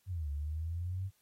sine exponential two-way sweep, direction down then up, 98 to 70.7 to 98 Hz, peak -34 dBFS, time 0.06-1.11 s, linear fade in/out 50 ms, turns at 0.3 s, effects white hiss -73 dBFS RMS until 1.21 s + AAC 48 kbps

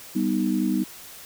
sine chord, G augmented, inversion none, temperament equal, 196 / 246.9 / 311.1 Hz, G3 / B3 / D#4, 0 / 0 / 0 cents, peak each -25 dBFS, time 0.15-0.84 s, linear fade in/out 10 ms, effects white hiss -43 dBFS RMS until 1.25 s

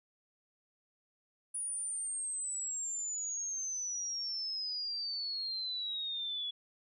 sine exponential sweep, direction down, 9780 to 3379 Hz, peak -35 dBFS, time 1.54-6.51 s, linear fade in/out 10 ms, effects none

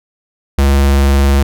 square tone with vibrato, 69.3 Hz, C#2, in tune, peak -8 dBFS, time 0.58-1.43 s, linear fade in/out 5 ms, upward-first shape sine, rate 20 Hz, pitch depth 35 cents each way, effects none

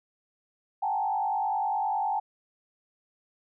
sine tone with frequency modulation, 824 Hz, G#5, 14 cents flat, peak -25 dBFS, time 0.82-2.2 s, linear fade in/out 10 ms, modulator 49.8 Hz, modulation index 1.4, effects none

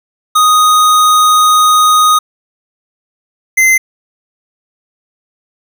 square tone pair in turn, 1244.5 / 2068 Hz, D#6 / C7, 0 / -21 cents, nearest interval major sixth, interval 879 cents, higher second, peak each -6 dBFS, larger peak neither, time 0.35-2.19 / 3.57-3.78 s, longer first, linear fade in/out 10 ms, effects none

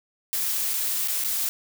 blue noise with dropouts, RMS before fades -26 dBFS, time 0.33-1.49 s, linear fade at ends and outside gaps 0 ms, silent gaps 0.735-0.739 / 1.075-1.083 / 1.239-1.246 s, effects none

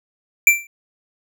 square tone with exponential decay, 2349 Hz, D7, in tune, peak -5 dBFS, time 0.47-0.67 s, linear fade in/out 2 ms, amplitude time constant 43 ms, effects none

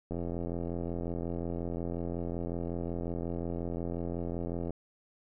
click train, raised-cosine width 2 ms, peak -23 dBFS, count 394, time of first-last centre 0.11-4.706 s, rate 85.5 Hz, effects none

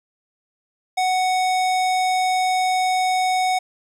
square tone, 742 Hz, F#5, 5 cents sharp, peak -18 dBFS, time 0.97-3.59 s, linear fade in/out 10 ms, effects low-pass 9000 Hz 12 dB/octave + 9-bit

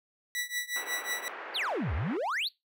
sawtooth tone with tremolo, 1957 Hz, B6, 16 cents flat, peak -25 dBFS, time 0.35-1.28 s, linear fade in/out 0 ms, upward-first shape triangle, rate 5.5 Hz, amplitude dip 95%
white band-pass noise, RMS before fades -42 dBFS, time 0.76-2.17 s, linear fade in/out 2 ms, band 360 to 2000 Hz, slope 24 dB/octave
triangle exponential two-way sweep, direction down then up, 4758 to 64.4 to 4758 Hz, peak -27 dBFS, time 1.54-2.49 s, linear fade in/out 20 ms, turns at 1.94 s
effects noise-tail reverb RT60 0.2 s tail -23 dB re dry

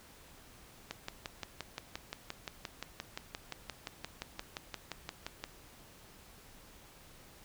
click train, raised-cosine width 0.2 ms, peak -21 dBFS, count 27, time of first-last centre 0.91-5.44 s, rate 5.74 Hz, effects pink hiss -57 dBFS RMS until 7.44 s

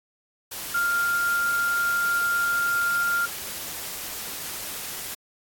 sine tone in noise, 1396.9 Hz, F6, in tune, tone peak -21 dBFS, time 0.74-3.26 s, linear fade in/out 10 ms, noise white, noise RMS -34 dBFS, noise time 0.51-5.15 s, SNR +10 dB, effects AAC 64 kbps

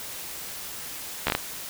slowing click train, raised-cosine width 0.3 ms, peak -6 dBFS, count 5, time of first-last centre 1.27-1.35 s, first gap 13 ms, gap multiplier 1.3, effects white hiss -37 dBFS RMS until 1.69 s

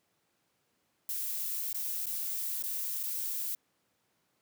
violet noise with dropouts, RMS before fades -35 dBFS, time 1.09-3.55 s, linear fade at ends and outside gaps 2 ms, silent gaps 1.73-1.744 / 2.059-2.066 / 2.626-2.637 / 3.031-3.035 s, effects pink hiss -75 dBFS RMS until 4.41 s + high-pass 150 Hz 12 dB/octave

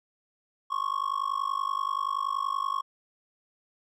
triangle tone with amplitude modulation, 1098 Hz, C#6, 17 cents flat, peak -21 dBFS, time 0.7-2.82 s, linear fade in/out 20 ms, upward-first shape sine, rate 50.5 Hz, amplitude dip 100%, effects none

